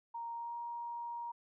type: tone with pitch glide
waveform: sine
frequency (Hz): 932.3 to 943.1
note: A#5 to A#5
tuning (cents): 0 to +20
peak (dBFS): -39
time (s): 0.14-1.32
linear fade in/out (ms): 10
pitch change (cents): +20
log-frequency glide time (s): 0.33-0.56
effects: none